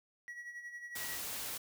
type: tone with tremolo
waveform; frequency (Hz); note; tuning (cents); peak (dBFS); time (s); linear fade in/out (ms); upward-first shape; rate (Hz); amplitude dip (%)
triangle; 1924; B6; -46; -40; 0.28-1.18; 0; sine; 11; 60
type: noise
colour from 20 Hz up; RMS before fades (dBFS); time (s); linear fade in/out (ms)
white; -41; 0.95-1.58; 10
effects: none